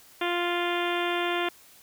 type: harmonic tone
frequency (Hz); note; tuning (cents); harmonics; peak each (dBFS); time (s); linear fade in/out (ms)
349.2; F4; 0; 1 / 2 / 3 / 4 / 5 / 6 / 7 / 8 / 9 / 10; -29 / -32 / -34 / -35 / -36 / -37 / -37 / -38 / -39 / -39; 0.21-1.49; 5
effects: white hiss -54 dBFS RMS until 1.82 s